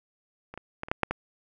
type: clicks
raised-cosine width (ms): 0.5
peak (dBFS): -26 / -24 / -17 / -25 / -9 / -7 / -13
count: 7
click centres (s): 0.54 / 0.576 / 0.834 / 0.885 / 0.915 / 1.033 / 1.11
effects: none